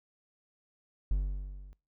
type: tone with level ramp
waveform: triangle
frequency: 47.91 Hz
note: G1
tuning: 39 cents flat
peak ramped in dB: -22 to -45 dBFS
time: 1.11-1.73 s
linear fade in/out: 0 ms
effects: noise-tail reverb RT60 0.3 s tail -26 dB re dry